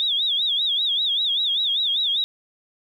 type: tone with vibrato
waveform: sine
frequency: 3550 Hz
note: A7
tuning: 15 cents sharp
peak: -19 dBFS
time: 0-2.24 s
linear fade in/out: 0 ms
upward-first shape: sine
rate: 5.1 Hz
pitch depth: 160 cents each way
effects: 9-bit